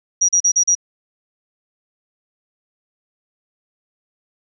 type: tone bursts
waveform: sine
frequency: 5760 Hz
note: F#8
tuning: 47 cents flat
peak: -11 dBFS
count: 5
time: 0.21-0.752 s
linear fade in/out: 10 ms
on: 78 ms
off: 38 ms
effects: none